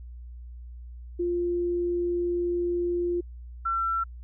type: tone pair in turn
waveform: sine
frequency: 349.2 / 1349.2 Hz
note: F4 / E6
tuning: 0 / +40 cents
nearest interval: octave + major seventh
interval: 2340 cents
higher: second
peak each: -24 / -24 dBFS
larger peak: neither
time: 1.19-3.21 / 3.65-4.04 s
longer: first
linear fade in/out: 10 ms
effects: added 60 Hz sine -39 dBFS peak until 4.23 s